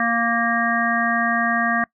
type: harmonic tone with a mistuned harmonic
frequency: 233 Hz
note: A#3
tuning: 1 cent flat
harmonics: 1 / 3 / 5 / 7 / 8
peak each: -24 / -24 / -24 / -24 / -24 dBFS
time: 0-1.84 s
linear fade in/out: 2 ms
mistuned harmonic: 7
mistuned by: -16 cents
effects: noise-tail reverb RT60 0.1 s tail -23 dB re dry